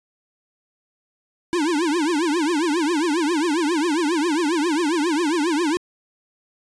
square tone with vibrato, 320 Hz, D#4, 49 cents sharp, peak -19 dBFS, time 1.53-5.77 s, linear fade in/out 0 ms, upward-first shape triangle, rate 7.4 Hz, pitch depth 240 cents each way, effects resampled to 22050 Hz

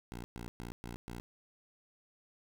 10% pulse tone bursts, 59 Hz, A#1, 22 cents sharp, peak -34 dBFS, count 5, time 0.12-1.2 s, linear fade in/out 0 ms, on 120 ms, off 120 ms, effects none

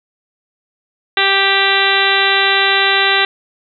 harmonic tone, 392 Hz, G4, in tune, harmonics 1 / 2 / 3 / 4 / 5 / 6 / 7 / 8 / 9 / 10, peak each -21 / -20 / -21 / -18 / -17 / -22 / -20 / -23 / -20 / -19 dBFS, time 1.17-3.25 s, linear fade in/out 2 ms, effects none

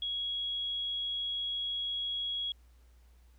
sine tone, 3322 Hz, G#7, in tune, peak -32 dBFS, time 0.02-2.52 s, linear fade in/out 2 ms, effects added 60 Hz sine -57 dBFS peak until 3.38 s + pink hiss -71 dBFS RMS until 3.38 s

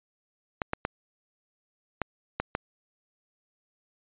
clicks, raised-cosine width 0.5 ms, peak -12 dBFS, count 6, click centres 0.618 / 0.734 / 0.851 / 2.017 / 2.4 / 2.551 s, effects resampled to 8000 Hz

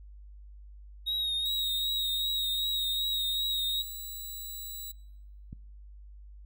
triangle tone with vibrato, 3762 Hz, A#7, 15 cents sharp, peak -27 dBFS, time 1.06-3.83 s, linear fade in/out 20 ms, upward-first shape triangle, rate 2.6 Hz, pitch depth 44 cents each way
10% pulse tone, 3928 Hz, B7, 10 cents flat, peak -31 dBFS, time 1.45-4.92 s, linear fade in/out 10 ms
click, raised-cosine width 5 ms, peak -30 dBFS, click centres 5.529 s
effects noise-tail reverb RT60 0.9 s tail -24 dB re dry + added 50 Hz sine -46 dBFS peak until 6.45 s

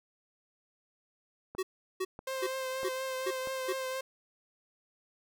click train, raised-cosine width 1 ms, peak -29 dBFS, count 4, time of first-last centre 1.55-3.473 s, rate 1.56 Hz
square tone bursts, 375 Hz, F#4, 23 cents sharp, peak -31 dBFS, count 6, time 1.58-3.73 s, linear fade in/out 10 ms, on 50 ms, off 370 ms
sawtooth tone with vibrato, 523.3 Hz, C5, in tune, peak -30 dBFS, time 2.27-4.01 s, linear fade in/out 5 ms, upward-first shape triangle, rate 4.2 Hz, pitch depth 25 cents each way
effects none

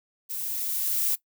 violet noise with level ramp, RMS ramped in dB -33 to -24 dBFS, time 0.29-1.16 s, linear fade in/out 20 ms, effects noise-tail reverb RT60 0.1 s tail -19 dB re dry

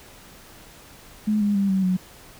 sine tone with pitch steps, 212.6 / 205.1 / 197.91 / 190.94 / 184.23 Hz, G#3 / G#3 / G3 / G3 / F#3, +41 / -21 / +17 / -45 / -7 cents, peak -18 dBFS, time 1.27-1.97 s, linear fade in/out 10 ms, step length 140 ms, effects pink hiss -47 dBFS RMS until 2.39 s

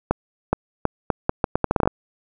accelerating click train, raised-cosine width 1 ms, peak -3 dBFS, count 14, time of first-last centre 0.11-1.875 s, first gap 420 ms, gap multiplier 0.77, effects none

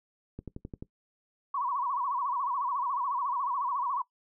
click train, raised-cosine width 3 ms, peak -26 dBFS, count 6, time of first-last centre 0.39-0.825 s, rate 11.5 Hz
sine tone with vibrato, 1045 Hz, C6, 2 cents flat, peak -28 dBFS, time 1.54-4.02 s, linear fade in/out 5 ms, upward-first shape sine, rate 14 Hz, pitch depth 160 cents each way
effects noise-tail reverb RT60 0.1 s tail -19 dB re dry

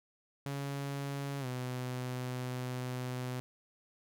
sawtooth tone with pitch glide, 140 to 126.18 Hz, C#3 to B2, +18 to +38 cents, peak -32 dBFS, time 0.46-3.4 s, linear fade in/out 0 ms, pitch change -180 cents, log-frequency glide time 1.4-1.46 s, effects none

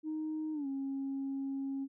sine tone with pitch glide, 311.1 to 272.4 Hz, D#4 to C#4, 0 to -30 cents, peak -33 dBFS, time 0.03-1.88 s, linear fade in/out 50 ms, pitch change -230 cents, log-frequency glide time 0.53-0.67 s, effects tanh soft clip ceiling -31 dBFS

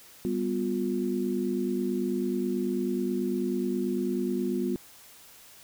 sine tone cluster, 197.8 / 247 / 354.7 Hz, G3 / B3 / F4, +16 / 0 / +27 cents, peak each -31 / -30 / -30 dBFS, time 0.25-4.76 s, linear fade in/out 0 ms, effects white hiss -52 dBFS RMS until 5.63 s

